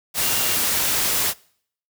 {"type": "tone in noise", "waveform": "sine", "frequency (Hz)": 2804, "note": "F7", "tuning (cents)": 6, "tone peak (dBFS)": -31, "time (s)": [0.2, 0.59], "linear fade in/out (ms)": 50, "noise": "white", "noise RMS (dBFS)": -21, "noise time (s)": [0.14, 1.34], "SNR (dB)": -13, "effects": ["noise-tail reverb RT60 0.6 s tail -24 dB re dry"]}